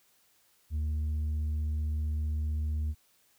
sine tone with tanh clipping, 76.3 Hz, D#2, 33 cents flat, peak -29 dBFS, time 0.7-2.95 s, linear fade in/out 50 ms, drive 3 dB, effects white hiss -67 dBFS RMS until 3.38 s

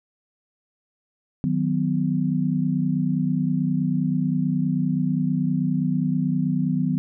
sine chord, B major, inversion first, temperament equal with one note detuned, 155.56 / 185 / 251 Hz, D#3 / F#3 / B3, 0 / 0 / +28 cents, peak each -24 dBFS, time 1.44-6.98 s, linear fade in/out 0 ms, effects none

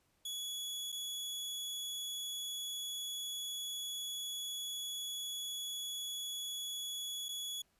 sawtooth tone with dropouts, 3383 Hz, G#7, 31 cents sharp, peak -36 dBFS, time 0.25-7.62 s, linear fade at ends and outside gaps 5 ms, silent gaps 0.92-0.924 / 7.285-7.289 s, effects pink hiss -75 dBFS RMS until 7.79 s + resampled to 32000 Hz

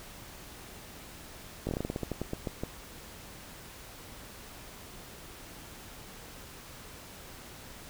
slowing click train, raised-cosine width 2 ms, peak -19 dBFS, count 15, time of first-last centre 1.67-2.636 s, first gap 19 ms, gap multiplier 1.18, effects pink hiss -48 dBFS RMS until 7.89 s

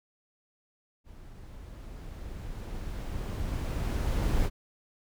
brown noise with level ramp, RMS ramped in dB -49 to -25 dBFS, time 1.04-4.5 s, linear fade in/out 50 ms, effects none

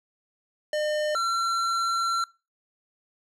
square tone pair in turn, 605 / 1358.2 Hz, D#5 / F6, -49 / -49 cents, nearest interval octave + major second, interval 1400 cents, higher second, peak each -25 / -24 dBFS, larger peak second, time 0.73-1.15 / 1.15-2.24 s, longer second, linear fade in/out 2 ms, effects noise-tail reverb RT60 0.3 s tail -23 dB re dry + low-pass 7000 Hz 12 dB/octave

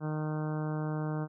harmonic tone, 153.8 Hz, D#3, 20 cents flat, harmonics 1 / 2 / 3 / 4 / 5 / 6 / 7 / 8 / 9 / 10, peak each -32 / -38 / -42 / -44 / -46 / -48 / -49 / -50 / -51 / -52 dBFS, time 0-1.28 s, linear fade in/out 50 ms, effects none

